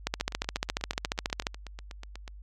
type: two click trains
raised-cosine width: 0.2 ms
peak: -10 / -24 dBFS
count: 21 / 18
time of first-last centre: 0.07-1.469 / 0.2-2.278 s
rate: 14.3 / 8.18 Hz
effects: added 50 Hz sine -43 dBFS peak until 2.42 s + MP3 96 kbps